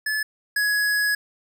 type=tone pair in turn; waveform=square; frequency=1725 / 1676.9 Hz; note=A6 / G#6; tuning=-35 / +16 cents; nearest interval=unison; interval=49 cents; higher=first; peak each=-23 / -20 dBFS; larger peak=second; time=0.06-0.23 / 0.56-1.15 s; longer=second; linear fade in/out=5 ms; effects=none